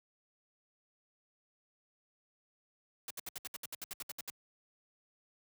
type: noise bursts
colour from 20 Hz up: white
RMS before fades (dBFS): -42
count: 14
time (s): 3.08-4.301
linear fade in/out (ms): 2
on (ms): 25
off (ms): 67
effects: high-pass 80 Hz 12 dB/octave